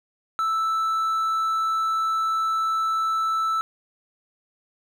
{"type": "tone", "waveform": "triangle", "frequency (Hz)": 1318.5, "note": "E6", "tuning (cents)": 0, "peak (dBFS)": -19, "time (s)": [0.39, 3.61], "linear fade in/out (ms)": 0, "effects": []}